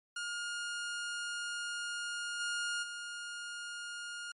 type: tone with level steps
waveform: sawtooth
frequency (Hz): 1421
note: F6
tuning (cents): +30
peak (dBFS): -33 / -30 / -37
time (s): 0.16-4.32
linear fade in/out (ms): 5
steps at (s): 2.39 / 2.82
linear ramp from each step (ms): 20
effects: MP3 48 kbps